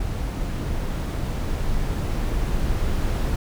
brown noise with level ramp, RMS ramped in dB -26 to -22 dBFS, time 0-3.36 s, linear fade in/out 5 ms, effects none

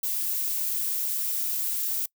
violet noise, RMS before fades -28 dBFS, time 0.03-2.06 s, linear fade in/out 5 ms, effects noise-tail reverb RT60 0.1 s tail -24 dB re dry

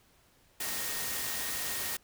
sine tone in noise, 1860 Hz, A#6, 4 cents flat, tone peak -44 dBFS, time 0.6-1.97 s, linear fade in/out 5 ms, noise white, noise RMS -35 dBFS, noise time 0.6-1.97 s, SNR -12 dB, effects pink hiss -65 dBFS RMS until 2.03 s

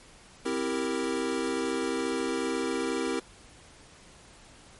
square chord, C dominant seventh, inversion none, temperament equal, 261.6 / 329.6 / 392 / 466.2 Hz, C4 / E4 / G4 / Bb4, 0 / 0 / 0 / 0 cents, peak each -34 dBFS, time 0.45-3.2 s, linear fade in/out 10 ms, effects pink hiss -53 dBFS RMS until 4.79 s + MP3 48 kbps

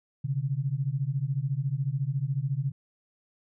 sine beating tone pair, 130 / 144 Hz, C3 / D3, -11 / -34 cents, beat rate 14 Hz, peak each -29 dBFS, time 0.24-2.72 s, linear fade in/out 10 ms, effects none

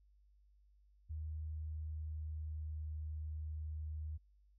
sine tone with pitch glide, 77.78 to 77.2 Hz, D#2 to D#2, 0 to -13 cents, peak -40 dBFS, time 1.09-4.18 s, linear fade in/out 20 ms, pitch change -13 cents, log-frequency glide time 1.73-2.97 s, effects added 50 Hz sine -65 dBFS peak until 4.58 s

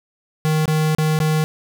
square tone with dropouts, 155.7 Hz, D#3, 2 cents sharp, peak -16 dBFS, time 0.45-1.44 s, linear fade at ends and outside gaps 0 ms, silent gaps 0.656-0.679 / 0.949-0.984 / 1.189-1.202 s, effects none

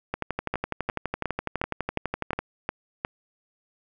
two click trains, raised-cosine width 0.5 ms, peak -11 / -12 dBFS, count 8 / 28, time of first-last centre 0.54-3.049 / 0.14-2.39 s, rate 2.79 / 12 Hz, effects none

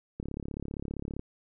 click train, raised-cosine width 3 ms, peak -23 dBFS, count 36, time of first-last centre 0.2-1.194 s, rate 35.2 Hz, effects none

